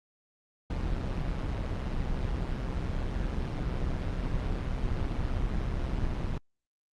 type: noise with amplitude modulation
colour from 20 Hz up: brown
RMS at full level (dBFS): -28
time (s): 0.7-6.38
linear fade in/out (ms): 5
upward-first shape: sine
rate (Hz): 129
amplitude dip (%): 55
effects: low-pass 5000 Hz 12 dB/octave + Opus 48 kbps